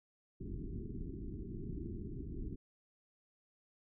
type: low-pass noise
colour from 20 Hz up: pink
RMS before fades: -43 dBFS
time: 0.4-2.56 s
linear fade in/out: 10 ms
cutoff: 400 Hz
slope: 96 dB/octave
effects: none